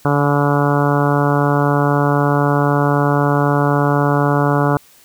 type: harmonic tone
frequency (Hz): 143.9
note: D3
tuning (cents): -35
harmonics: 1 / 2 / 3 / 4 / 5 / 6 / 7 / 8 / 9 / 10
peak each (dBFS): -16 / -19 / -21 / -22 / -23 / -24 / -24 / -25 / -26 / -26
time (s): 0.05-4.77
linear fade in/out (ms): 2
effects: white hiss -48 dBFS RMS until 5.04 s